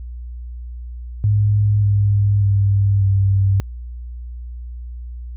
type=tone with pitch steps; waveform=sine; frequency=103.83 / 101.75 / 99.72 / 97.72 Hz; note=G#2 / G#2 / G2 / G2; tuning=0 / -35 / +30 / -5 cents; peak=-12 dBFS; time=1.24-3.6 s; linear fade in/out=0 ms; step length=590 ms; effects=added 60 Hz sine -28 dBFS peak until 5.36 s